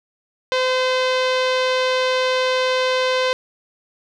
sawtooth tone with low-pass filter, 513 Hz, C5, 34 cents flat, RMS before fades -19 dBFS, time 0.52-3.33 s, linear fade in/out 0 ms, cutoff 4000 Hz, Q 1.7, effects none

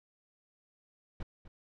brown noise with echo, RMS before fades -36 dBFS, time 1.2-1.23 s, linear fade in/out 5 ms, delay 250 ms, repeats 1, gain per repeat -13 dB, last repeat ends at 1.48 s, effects low-pass 4000 Hz 12 dB/octave

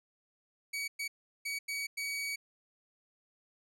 sawtooth tone bursts at uneven times, 2263 Hz, C#7, 35 cents sharp, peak -31 dBFS, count 5, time 0.73-0.88 / 0.99-1.08 / 1.45-1.59 / 1.68-1.87 / 1.97-2.36 s, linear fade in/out 10 ms, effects low-pass 12000 Hz 12 dB/octave

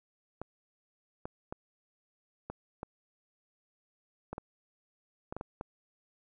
clicks, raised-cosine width 1 ms, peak -24 dBFS, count 11, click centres 0.416 / 1.255 / 1.525 / 2.5 / 2.831 / 4.33 / 4.381 / 5.325 / 5.366 / 5.411 / 5.611 s, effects none

